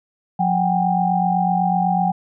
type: tone cluster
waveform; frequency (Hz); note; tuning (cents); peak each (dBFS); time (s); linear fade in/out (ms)
sine; 179 / 755 / 803; F3 / F#5 / G5; +43 / +35 / +41; -20; 0.39-2.12; 10
effects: none